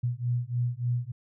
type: beating tone pair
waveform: sine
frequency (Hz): 120 / 123.4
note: B2 / B2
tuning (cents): -49 / -1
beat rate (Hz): 3.4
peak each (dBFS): -29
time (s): 0.03-1.12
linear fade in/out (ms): 10
effects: none